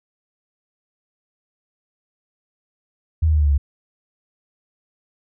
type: tone with pitch steps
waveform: sine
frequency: 80.3 / 78.1 / 75.97 / 73.89 / 71.87 / 69.91 Hz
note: E2 / D#2 / D#2 / D2 / D2 / C#2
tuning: -45 / +7 / -41 / +11 / -37 / +15 cents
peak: -13 dBFS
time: 3.22-3.58 s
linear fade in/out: 10 ms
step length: 60 ms
effects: none